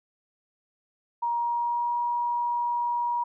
sine tone with pitch glide, 945 to 956.5 Hz, A#5 to A#5, +23 to +44 cents, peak -24 dBFS, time 1.22-3.24 s, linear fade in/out 10 ms, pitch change +21 cents, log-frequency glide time 1.36-1.98 s, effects none

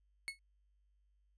35% pulse tone with exponential decay, 2193 Hz, C#7, 19 cents flat, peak -33 dBFS, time 0.28-0.39 s, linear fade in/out 0 ms, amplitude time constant 23 ms, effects added 50 Hz sine -70 dBFS peak until 1.37 s + resampled to 24000 Hz

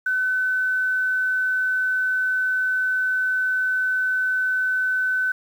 sine tone with quantisation, 1513 Hz, F#6, 38 cents sharp, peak -19 dBFS, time 0.06-5.32 s, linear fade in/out 5 ms, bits 8, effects none

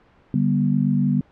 sine chord, G major, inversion second, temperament equal with one note detuned, 146.83 / 196 / 243 Hz, D3 / G3 / B3, 0 / 0 / -28 cents, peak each -21 dBFS, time 0.34-1.21 s, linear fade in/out 2 ms, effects pink hiss -55 dBFS RMS until 1.31 s + low-pass 2000 Hz 12 dB/octave

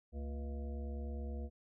harmonic tone with a mistuned harmonic, 69.4 Hz, C#2, 3 cents sharp, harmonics 1 / 3 / 5 / 7 / 9 / 10, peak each -39 / -48 / -55 / -52 / -58 / -59 dBFS, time 0.12-1.5 s, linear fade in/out 50 ms, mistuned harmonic 3, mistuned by +140 cents, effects none

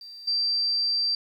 sine tone with level steps, 4693 Hz, D8, 2 cents flat, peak -40 / -22 dBFS, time 0.01-1.15 s, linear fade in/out 2 ms, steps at 0.27 s, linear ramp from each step 10 ms, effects 10-bit

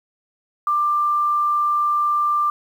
sine tone, 1186 Hz, D6, 17 cents sharp, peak -16 dBFS, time 0.67-2.5 s, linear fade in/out 2 ms, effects 8-bit

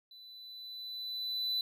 triangle tone with level ramp, 3993 Hz, B7, 18 cents sharp, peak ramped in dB -50 to -28 dBFS, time 0.11-1.61 s, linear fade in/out 2 ms, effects none

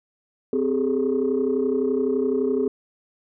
sine tone cluster, 258.7 / 398.9 / 430.7 Hz, C4 / G4 / A4, -19 / +30 / -37 cents, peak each -23 dBFS, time 0.53-2.68 s, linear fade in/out 2 ms, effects tanh soft clip ceiling -13 dBFS

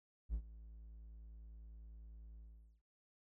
triangle tone with ADSR envelope, 55 Hz, A1, in tune, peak -32 dBFS, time 0.29-2.82 s, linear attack 49 ms, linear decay 74 ms, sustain -18 dB, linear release 430 ms, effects none

